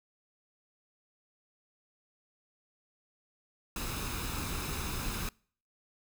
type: noise with comb filter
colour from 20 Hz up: pink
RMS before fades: -36 dBFS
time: 3.76-5.29 s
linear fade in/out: 2 ms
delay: 0.78 ms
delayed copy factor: +0.5
effects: noise-tail reverb RT60 0.5 s tail -26 dB re dry